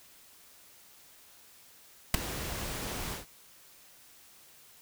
pink noise with ADSR envelope, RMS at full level -19 dBFS, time 2.14-3.26 s, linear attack 3 ms, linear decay 8 ms, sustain -18 dB, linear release 130 ms, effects white hiss -57 dBFS RMS until 4.81 s

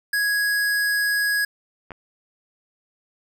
square tone, 1663 Hz, G#6, 2 cents sharp, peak -20 dBFS, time 0.13-1.45 s, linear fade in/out 5 ms
clicks, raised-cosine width 0.5 ms, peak -22 dBFS, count 2, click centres 1.907 / 1.918 s
effects none

